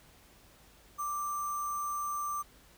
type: tone with sample-and-hold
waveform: sine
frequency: 1174.7 Hz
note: D6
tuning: in tune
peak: -32 dBFS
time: 0.98-2.43 s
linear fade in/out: 20 ms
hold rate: 7350 Hz
effects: added 50 Hz sine -65 dBFS peak until 2.77 s + pink hiss -60 dBFS RMS until 2.77 s